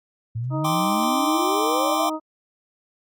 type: exponential sweep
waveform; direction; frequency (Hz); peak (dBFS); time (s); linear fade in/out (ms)
sine; up; 110.3 to 714; -24; 0.35-2.09; 10
type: harmonic tone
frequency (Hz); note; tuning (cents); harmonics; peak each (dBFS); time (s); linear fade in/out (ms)
312.8; D#4; +9; 1 / 2 / 3 / 4; -27 / -30 / -32 / -33; 0.5-2.2; 50
type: chord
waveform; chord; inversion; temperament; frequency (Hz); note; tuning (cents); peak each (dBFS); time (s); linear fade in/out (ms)
square; G suspended fourth; none; just; 784 / 1045.3 / 1176; G5 / C6 / D6; 0 / -2 / +2; -27; 0.64-2.1; 10
effects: Opus 48 kbps